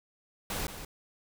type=noise with echo; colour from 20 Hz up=pink; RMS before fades=-34 dBFS; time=0.5-0.67 s; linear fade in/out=2 ms; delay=180 ms; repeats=1; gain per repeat=-9 dB; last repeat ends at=0.85 s; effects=none